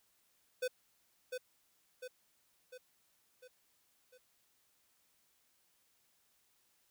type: tone with echo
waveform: square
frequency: 504 Hz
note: B4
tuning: 35 cents sharp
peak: -34 dBFS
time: 0.62-0.68 s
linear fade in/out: 10 ms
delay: 700 ms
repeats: 5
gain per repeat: -5 dB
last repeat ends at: 4.18 s
effects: white hiss -74 dBFS RMS until 6.9 s